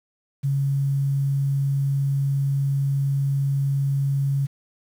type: tone with quantisation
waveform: sine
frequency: 138.59 Hz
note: C#3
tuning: in tune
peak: -19 dBFS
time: 0.43-4.47 s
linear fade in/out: 20 ms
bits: 8
effects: none